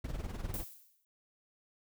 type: noise with tremolo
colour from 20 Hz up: brown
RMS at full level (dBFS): -36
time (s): 0.04-0.64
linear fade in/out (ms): 5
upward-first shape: sine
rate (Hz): 20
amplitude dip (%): 70
type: noise with exponential decay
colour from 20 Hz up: violet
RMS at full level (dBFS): -39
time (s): 0.54-1.05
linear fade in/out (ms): 1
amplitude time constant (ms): 110
effects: none